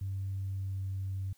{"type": "tone with pitch glide", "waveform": "sine", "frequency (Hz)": [96.8, 95.96], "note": ["G2", "G2"], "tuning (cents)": [-21, -36], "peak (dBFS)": -32, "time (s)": [0.01, 1.33], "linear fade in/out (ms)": 5, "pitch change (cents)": -15, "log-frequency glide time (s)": [0.32, 0.88], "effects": ["tanh soft clip ceiling -28 dBFS", "white hiss -67 dBFS RMS until 1.37 s"]}